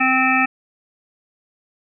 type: harmonic tone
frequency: 260.1 Hz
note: C4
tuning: 10 cents flat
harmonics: 1 / 3 / 5 / 7 / 9 / 10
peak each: -21 / -21 / -21 / -21 / -21 / -21 dBFS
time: 0-0.46 s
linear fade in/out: 10 ms
effects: none